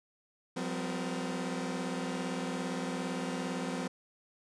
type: tone cluster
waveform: sawtooth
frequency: 177.6 / 195.2 / 255.3 / 468.2 Hz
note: F3 / G3 / C4 / A#4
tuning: +29 / -7 / -42 / +8 cents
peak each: -34 / -38 / -33 / -40 dBFS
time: 0.56-3.88 s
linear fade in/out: 10 ms
effects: resampled to 22050 Hz